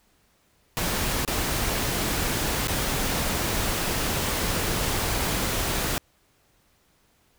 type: noise with dropouts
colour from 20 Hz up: pink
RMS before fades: -26 dBFS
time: 0.77-5.98 s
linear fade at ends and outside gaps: 0 ms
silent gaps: 1.249-1.277 / 2.672-2.682 s
effects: pink hiss -64 dBFS RMS until 7.38 s